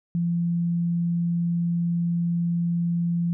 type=tone; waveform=sine; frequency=171.1 Hz; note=F3; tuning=35 cents flat; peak=-21 dBFS; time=0.15-3.33 s; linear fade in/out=0 ms; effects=none